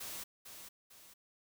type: noise with echo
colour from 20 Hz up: white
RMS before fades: -44 dBFS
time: 0-0.24 s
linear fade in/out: 10 ms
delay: 450 ms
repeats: 2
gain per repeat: -7 dB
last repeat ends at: 1.14 s
effects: none